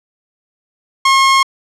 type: tone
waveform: sawtooth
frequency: 1078 Hz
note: C#6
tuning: 49 cents flat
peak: -4 dBFS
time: 1.05-1.43 s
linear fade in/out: 5 ms
effects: low-pass 7000 Hz 12 dB/octave